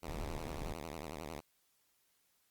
5% pulse tone with vibrato, 77.8 Hz, D#2, in tune, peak -32 dBFS, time 0.02-1.41 s, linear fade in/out 20 ms, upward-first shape sine, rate 11 Hz, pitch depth 200 cents each way
brown noise, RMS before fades -43 dBFS, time 0.08-0.73 s, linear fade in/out 10 ms
effects white hiss -75 dBFS RMS until 2.5 s + Opus 48 kbps

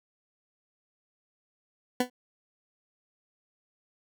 20% pulse tone with exponential decay, 249.3 Hz, B3, 16 cents sharp, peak -15 dBFS, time 2-2.1 s, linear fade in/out 5 ms, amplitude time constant 21 ms, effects none

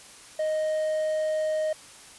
triangle tone with quantisation, 622.3 Hz, D#5, in tune, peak -22 dBFS, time 0.39-1.73 s, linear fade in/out 5 ms, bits 8, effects white hiss -48 dBFS RMS until 2.18 s + resampled to 24000 Hz

